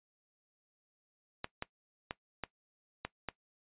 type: clicks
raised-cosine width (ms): 0.3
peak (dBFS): -20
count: 6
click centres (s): 1.444 / 1.624 / 2.109 / 2.437 / 3.05 / 3.287
effects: noise-tail reverb RT60 0.1 s tail -19 dB re dry + resampled to 8000 Hz